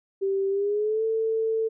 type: tone with pitch glide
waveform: sine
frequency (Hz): 390 to 445.4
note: G4 to A4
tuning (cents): -9 to +21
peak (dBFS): -22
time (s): 0.21-1.69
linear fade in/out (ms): 20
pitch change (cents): +230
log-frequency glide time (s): 0.49-1.04
effects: none